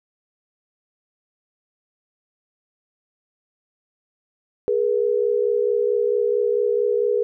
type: tone pair together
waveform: sine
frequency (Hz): 415.7 / 480.2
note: G#4 / B4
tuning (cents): +2 / -49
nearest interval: major second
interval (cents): 249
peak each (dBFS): -20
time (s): 4.68-7.23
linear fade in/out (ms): 0
effects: none